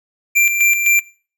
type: tone with tremolo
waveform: square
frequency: 2365 Hz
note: D7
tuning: 12 cents sharp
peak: -10 dBFS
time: 0.35-1.01 s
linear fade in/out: 20 ms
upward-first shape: square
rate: 3.9 Hz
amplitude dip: 50%
effects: noise-tail reverb RT60 0.4 s tail -22 dB re dry